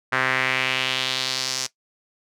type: tone with band-pass filter sweep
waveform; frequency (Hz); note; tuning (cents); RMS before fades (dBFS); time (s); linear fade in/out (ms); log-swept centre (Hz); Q
sawtooth; 130; C3; -11; -24; 0.12-1.67; 10; 1600 to 5900; 2.4
effects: noise-tail reverb RT60 0.1 s tail -17 dB re dry